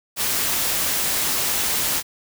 white noise, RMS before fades -22 dBFS, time 0.16-2.03 s, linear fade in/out 50 ms, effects none

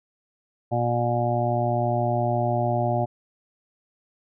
harmonic tone, 119.6 Hz, A#2, 45 cents sharp, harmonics 1 / 2 / 3 / 5 / 6 / 7, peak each -25 / -31 / -31 / -27 / -26 / -32 dBFS, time 0.71-3.06 s, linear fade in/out 20 ms, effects none

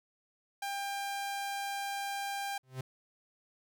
sawtooth tone, 797 Hz, G5, 28 cents sharp, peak -31 dBFS, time 0.62-2.58 s, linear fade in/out 5 ms
45% pulse tone with exponential growth, 130 Hz, C3, 11 cents flat, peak -34 dBFS, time 2.63-2.81 s, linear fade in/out 5 ms, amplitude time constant 37 ms
effects none

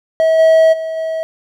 triangle tone with level steps, 644 Hz, E5, 41 cents flat, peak -7 / -4 / -17 / -15 dBFS, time 0.2-1.23 s, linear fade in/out 0 ms, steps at 0.38 / 0.72 / 0.96 s, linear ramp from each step 20 ms, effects none

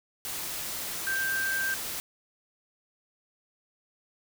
sine tone in noise, 1573 Hz, G6, 6 cents sharp, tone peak -27 dBFS, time 1.07-1.74 s, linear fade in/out 0 ms, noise white, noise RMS -35 dBFS, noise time 0.25-2 s, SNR +5 dB, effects none

